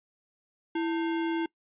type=tone with sample-and-hold; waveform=sine; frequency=330 Hz; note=E4; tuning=2 cents sharp; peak=-26 dBFS; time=0.75-1.46 s; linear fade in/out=5 ms; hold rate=1225 Hz; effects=noise-tail reverb RT60 0.1 s tail -23 dB re dry + resampled to 8000 Hz